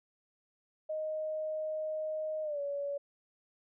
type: tone with pitch glide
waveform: sine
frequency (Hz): 622.3 to 567.4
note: D#5 to C#5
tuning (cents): 0 to +40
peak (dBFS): -33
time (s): 0.89-2.98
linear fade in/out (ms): 10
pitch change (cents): -160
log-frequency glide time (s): 2.43-2.6
effects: none